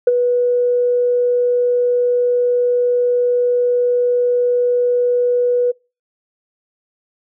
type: tone with ADSR envelope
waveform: sine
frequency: 489.2 Hz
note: B4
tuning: 16 cents flat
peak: -4 dBFS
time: 0.07-5.72 s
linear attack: 5 ms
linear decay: 27 ms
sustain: -8 dB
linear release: 16 ms
effects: noise-tail reverb RT60 0.3 s tail -25 dB re dry + tanh soft clip ceiling -3 dBFS